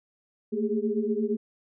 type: tone cluster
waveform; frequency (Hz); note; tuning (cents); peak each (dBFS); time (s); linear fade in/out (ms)
sine; 219.7 / 228.2 / 404.6 / 419.7; A3 / A#3 / G#4 / G#4; -2 / -37 / -45 / +18; -30; 0.52-1.37; 20
effects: none